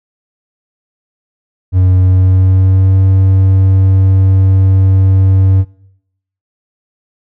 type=tone with pitch glide; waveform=triangle; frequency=92.4 to 95.49 Hz; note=F#2 to G2; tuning=-2 to -45 cents; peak=-3 dBFS; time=1.72-5.65 s; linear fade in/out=50 ms; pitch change=+57 cents; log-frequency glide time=1.98-2.96 s; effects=noise-tail reverb RT60 0.8 s tail -23 dB re dry